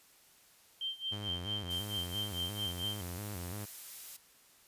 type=tone with tremolo; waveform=sine; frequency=3143 Hz; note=G7; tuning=4 cents sharp; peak=-33 dBFS; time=0.81-3.01 s; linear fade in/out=2 ms; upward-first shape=sine; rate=4.5 Hz; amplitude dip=90%
type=tone with vibrato; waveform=sawtooth; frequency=95.5 Hz; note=G2; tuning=45 cents flat; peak=-36 dBFS; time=1.11-3.66 s; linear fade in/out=20 ms; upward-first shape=square; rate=2.9 Hz; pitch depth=140 cents each way
type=noise; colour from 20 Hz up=blue; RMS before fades=-46 dBFS; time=1.7-4.17 s; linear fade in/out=10 ms
effects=white hiss -63 dBFS RMS until 4.67 s + resampled to 32000 Hz